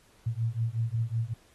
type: beating tone pair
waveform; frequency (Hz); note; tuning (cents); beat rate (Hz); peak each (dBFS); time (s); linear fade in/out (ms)
sine; 111.8 / 117.2; A2 / A#2; +28 / +10; 5.4; -30; 0.26-1.34; 10
effects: pink hiss -62 dBFS RMS until 1.54 s + AAC 32 kbps